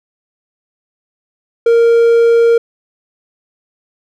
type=tone; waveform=triangle; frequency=464.9 Hz; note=A#4; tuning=5 cents flat; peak=-4 dBFS; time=1.66-2.58 s; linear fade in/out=5 ms; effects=none